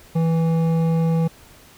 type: tone with hard clipping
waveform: sine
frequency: 164.1 Hz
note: E3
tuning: 8 cents flat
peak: -18 dBFS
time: 0.15-1.28 s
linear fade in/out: 10 ms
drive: 10 dB
effects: pink hiss -48 dBFS RMS until 1.77 s